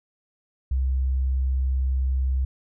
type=tone; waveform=sine; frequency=65.41 Hz; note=C2; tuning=in tune; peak=-20 dBFS; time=0.71-2.45 s; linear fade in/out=5 ms; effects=none